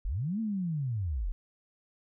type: linear two-way sweep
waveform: sine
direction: up then down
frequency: 32.7 to 228.7 to 32.7 Hz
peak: -29 dBFS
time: 0.05-1.32 s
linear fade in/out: 0 ms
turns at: 0.4 s
effects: none